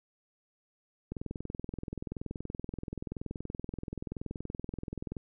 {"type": "click train", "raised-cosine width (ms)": 3, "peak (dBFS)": -24, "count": 86, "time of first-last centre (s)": [1.12, 5.168], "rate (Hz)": 21, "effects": []}